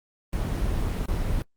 brown noise with dropouts, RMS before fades -26 dBFS, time 0.33-1.42 s, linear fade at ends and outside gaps 0 ms, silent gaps 1.057-1.085 s, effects noise-tail reverb RT60 0.1 s tail -24 dB re dry + Opus 24 kbps

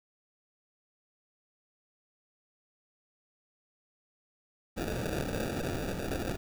white noise with sample-and-hold, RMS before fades -34 dBFS, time 4.76-6.37 s, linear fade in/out 20 ms, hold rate 1050 Hz, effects none

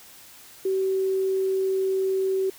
sine tone, 382 Hz, G4, 45 cents flat, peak -21 dBFS, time 0.65-2.5 s, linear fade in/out 5 ms, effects white hiss -48 dBFS RMS until 2.58 s

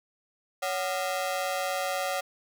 sawtooth ring-modulated tone, 652 Hz, E5, 19 cents flat, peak -21 dBFS, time 0.62-2.21 s, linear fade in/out 10 ms, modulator 91.8 Hz, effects none

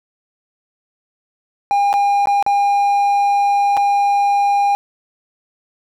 triangle tone with dropouts, 807 Hz, G#5, 50 cents flat, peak -10 dBFS, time 1.71-4.75 s, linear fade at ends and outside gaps 0 ms, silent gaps 1.929-1.939 / 2.257-2.272 / 2.426-2.464 / 3.768-3.773 s, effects none

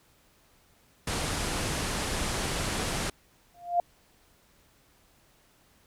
pink low-pass noise, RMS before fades -31 dBFS, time 1.07-3.1 s, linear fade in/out 5 ms, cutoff 11000 Hz, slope 48 dB/octave
sine tone with exponential growth, 698.5 Hz, F5, in tune, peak -18 dBFS, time 3.54-3.8 s, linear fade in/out 2 ms, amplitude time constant 56 ms
effects pink hiss -63 dBFS RMS until 5.86 s

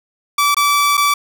sawtooth tone with dropouts, 1156 Hz, D6, 28 cents flat, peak -8 dBFS, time 0.38-1.14 s, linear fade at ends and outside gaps 5 ms, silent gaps 0.546-0.567 / 0.971-0.976 s, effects none

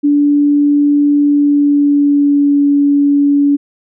sine tone with pitch glide, 289.8 to 285.3 Hz, D4 to C#4, -23 to +50 cents, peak -7 dBFS, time 0.03-3.57 s, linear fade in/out 20 ms, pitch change -27 cents, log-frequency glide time 1.2-2.65 s, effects none

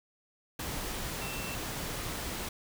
sine tone in noise, 2687 Hz, E7, 33 cents sharp, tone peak -42 dBFS, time 1.21-1.55 s, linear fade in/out 5 ms, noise pink, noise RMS -37 dBFS, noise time 0.59-2.49 s, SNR -8 dB, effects none

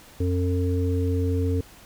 harmonic tone, 90 Hz, F#2, 47 cents flat, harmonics 1 / 3 / 5, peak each -22 / -28 / -29 dBFS, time 0.2-1.61 s, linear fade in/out 5 ms, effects pink hiss -49 dBFS RMS until 1.85 s

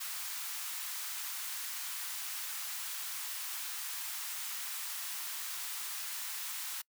white high-pass noise, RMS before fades -40 dBFS, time 0-6.82 s, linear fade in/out 10 ms, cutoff 920 Hz, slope 24 dB/octave, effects noise-tail reverb RT60 0.1 s tail -25 dB re dry

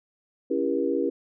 sine chord, C# diminished seventh, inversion none, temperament just, 277.2 / 332.6 / 399.1 / 479 Hz, C#4 / E4 / G4 / Bb4, 0 / +16 / +31 / +47 cents, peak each -28 dBFS, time 0.5-1.1 s, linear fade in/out 10 ms, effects none

